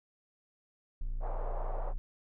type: tone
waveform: triangle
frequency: 29.34 Hz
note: A#0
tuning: 12 cents sharp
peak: -30 dBFS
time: 1.01-1.98 s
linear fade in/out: 0 ms
type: band-pass noise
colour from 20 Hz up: white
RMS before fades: -43 dBFS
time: 1.2-1.94 s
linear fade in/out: 50 ms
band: 480 to 820 Hz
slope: 24 dB/octave
effects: none